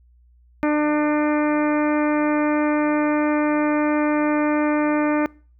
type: harmonic tone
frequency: 299.5 Hz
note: D4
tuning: 34 cents sharp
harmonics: 1 / 2 / 3 / 4 / 5 / 6 / 7 / 8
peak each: -18 / -24 / -28 / -30 / -32 / -34 / -35 / -36 dBFS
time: 0.63-5.26 s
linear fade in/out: 0 ms
effects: noise-tail reverb RT60 0.4 s tail -24 dB re dry + added 60 Hz sine -51 dBFS peak until 5.59 s